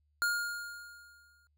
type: tone with exponential decay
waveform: square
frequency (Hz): 1418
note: F6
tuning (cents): +26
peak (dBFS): -27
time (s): 0.22-1.47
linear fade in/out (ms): 0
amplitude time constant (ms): 270
effects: added 74 Hz sine -70 dBFS peak until 1.57 s